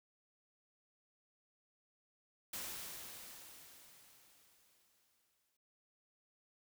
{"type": "noise with exponential decay", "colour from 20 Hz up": "white", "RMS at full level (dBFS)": -43, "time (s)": [2.53, 5.57], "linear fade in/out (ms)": 5, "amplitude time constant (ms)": 660, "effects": []}